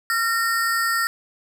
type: ring-modulated tone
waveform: square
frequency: 1604 Hz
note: G6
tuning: 39 cents sharp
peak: -17 dBFS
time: 0.1-1.07 s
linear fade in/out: 0 ms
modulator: 235 Hz
effects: none